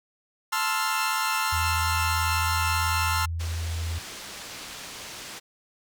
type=chord; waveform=sawtooth; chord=F major seventh; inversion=first; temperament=equal; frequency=880 / 1046.5 / 1318.5 / 1396.9 Hz; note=A5 / C6 / E6 / F6; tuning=0 / 0 / 0 / 0 cents; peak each=-26 dBFS; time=0.52-3.26 s; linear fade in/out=10 ms
type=tone with pitch glide; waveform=sine; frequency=82.41 to 83.18 Hz; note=E2 to E2; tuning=0 to +16 cents; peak=-27 dBFS; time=1.52-3.99 s; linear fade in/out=10 ms; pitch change=+16 cents; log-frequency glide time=1.77-2.53 s
type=low-pass noise; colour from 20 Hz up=white; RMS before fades=-40 dBFS; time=3.39-5.4 s; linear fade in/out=20 ms; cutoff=6200 Hz; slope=12 dB/octave
effects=none